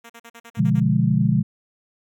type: tone bursts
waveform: 5% pulse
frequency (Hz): 232.5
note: A#3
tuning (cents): -4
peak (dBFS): -29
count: 8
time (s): 0.04-0.804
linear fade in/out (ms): 10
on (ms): 57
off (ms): 44
type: chord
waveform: sine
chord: B diminished seventh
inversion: none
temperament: equal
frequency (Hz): 123.47 / 146.83 / 174.61 / 207.7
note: B2 / D3 / F3 / Ab3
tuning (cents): 0 / 0 / 0 / 0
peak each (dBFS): -21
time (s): 0.57-1.43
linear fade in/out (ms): 20
effects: none